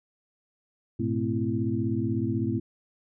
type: tone cluster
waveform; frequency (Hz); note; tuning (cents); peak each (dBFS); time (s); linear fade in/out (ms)
sine; 104.2 / 120.2 / 219.6 / 259.3 / 334.2; G#2 / B2 / A3 / C4 / E4; +6 / -46 / -3 / -15 / +24; -31; 0.99-2.6; 10
effects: none